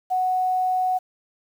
sine tone with quantisation, 740 Hz, F#5, in tune, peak -19 dBFS, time 0.1-0.99 s, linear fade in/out 20 ms, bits 8, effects none

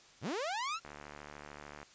sawtooth linear sweep, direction up, 75 to 1396.9 Hz, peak -31 dBFS, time 0.21-0.8 s, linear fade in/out 50 ms
click train, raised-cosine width 0.5 ms, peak -32 dBFS, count 73, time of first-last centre 0.85-1.83 s, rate 73.5 Hz
effects white hiss -60 dBFS RMS until 1.94 s + resampled to 16000 Hz

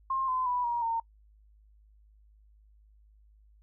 sine tone with pitch steps, 1063 / 1023.8 / 986.1 / 949.8 / 914.8 Hz, C6 / C6 / B5 / A#5 / A#5, +27 / -38 / -3 / +32 / -33 cents, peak -27 dBFS, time 0.1-1 s, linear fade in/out 5 ms, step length 180 ms, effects noise-tail reverb RT60 0.1 s tail -25 dB re dry + added 52 Hz sine -57 dBFS peak until 3.62 s

